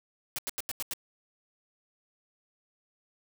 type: noise bursts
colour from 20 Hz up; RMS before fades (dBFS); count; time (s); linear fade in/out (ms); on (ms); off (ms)
white; -34; 6; 0.36-0.935; 0; 25; 85
effects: none